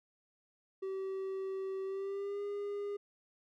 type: tone with pitch glide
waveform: triangle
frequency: 384.1 to 406.9 Hz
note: G4 to G#4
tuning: -35 to -35 cents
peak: -34 dBFS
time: 0.82-2.97 s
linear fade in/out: 10 ms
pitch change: +100 cents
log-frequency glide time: 1.84-2.42 s
effects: none